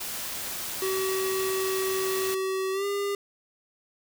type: noise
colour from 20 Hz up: white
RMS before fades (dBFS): -34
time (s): 0-2.35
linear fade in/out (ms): 10
type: tone with pitch glide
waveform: square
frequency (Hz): 380.8 to 402.3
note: F#4 to G4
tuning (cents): +50 to +45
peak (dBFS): -27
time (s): 0.82-3.15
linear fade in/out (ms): 2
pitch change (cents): +95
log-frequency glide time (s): 2.72-2.85
effects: none